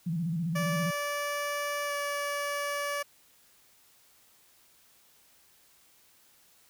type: tone with vibrato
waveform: sine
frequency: 166.8 Hz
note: E3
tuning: 21 cents sharp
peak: -28 dBFS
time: 0.06-0.91 s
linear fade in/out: 10 ms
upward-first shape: square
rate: 15 Hz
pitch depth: 93 cents each way
type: tone with pitch glide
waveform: 15% pulse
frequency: 580 to 575.3 Hz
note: D5 to D5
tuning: -22 to -36 cents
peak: -24 dBFS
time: 0.55-3.03 s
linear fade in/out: 10 ms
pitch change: -14 cents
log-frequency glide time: 1.86-1.92 s
effects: white hiss -62 dBFS RMS until 6.69 s